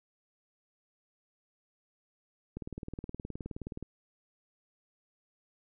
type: click train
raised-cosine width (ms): 3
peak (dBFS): -26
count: 25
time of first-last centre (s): 2.57-3.827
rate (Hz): 19.1
effects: none